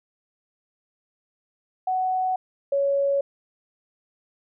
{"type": "tone pair in turn", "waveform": "sine", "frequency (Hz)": [745, 558.1], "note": ["F#5", "C#5"], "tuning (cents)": [12, 12], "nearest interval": "perfect fourth", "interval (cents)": 500, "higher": "first", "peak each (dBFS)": [-21, -19], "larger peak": "second", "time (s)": [[1.87, 2.36], [2.72, 3.21]], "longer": "neither", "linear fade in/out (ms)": 5, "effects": []}